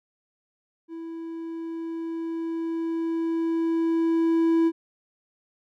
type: tone with level ramp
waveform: triangle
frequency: 329.6 Hz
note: E4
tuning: in tune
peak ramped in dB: -32 to -15 dBFS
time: 0.88-4.72 s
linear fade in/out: 50 ms
effects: none